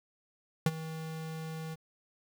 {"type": "tone with ADSR envelope", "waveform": "square", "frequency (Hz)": 159.9, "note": "D#3", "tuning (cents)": 48, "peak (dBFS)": -22, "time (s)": [0.66, 1.76], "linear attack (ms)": 3, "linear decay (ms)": 37, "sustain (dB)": -16, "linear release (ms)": 29, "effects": ["10-bit"]}